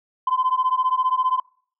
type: beating tone pair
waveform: sine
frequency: 1017 / 1032 Hz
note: C6 / C6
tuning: -50 / -24 cents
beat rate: 15 Hz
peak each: -20 dBFS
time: 0.27-1.4 s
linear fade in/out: 5 ms
effects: noise-tail reverb RT60 0.5 s tail -25 dB re dry + tanh soft clip ceiling -12 dBFS